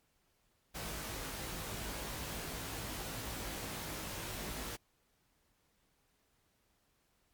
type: noise with comb filter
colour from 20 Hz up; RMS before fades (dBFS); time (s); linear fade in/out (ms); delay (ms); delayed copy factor
pink; -42; 0.74-4.77; 20; 19; +0.75
effects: pink hiss -75 dBFS RMS until 7.33 s + MP3 96 kbps